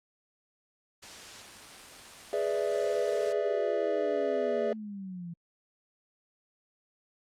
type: noise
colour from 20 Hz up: white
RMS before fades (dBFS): -45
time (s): 1.02-3.33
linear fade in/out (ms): 10
type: chord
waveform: triangle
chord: E dominant seventh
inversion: first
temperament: equal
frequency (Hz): 415.3 / 493.9 / 587.3 / 659.3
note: G#4 / B4 / D5 / E5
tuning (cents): 0 / 0 / 0 / 0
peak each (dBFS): -29 / -33 / -30 / -32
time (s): 2.33-4.73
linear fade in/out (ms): 2
type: exponential sweep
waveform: sine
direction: down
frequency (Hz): 554.4 to 167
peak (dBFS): -37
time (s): 2.75-5.34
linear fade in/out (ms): 10
effects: low-pass 7000 Hz 12 dB/octave + Opus 48 kbps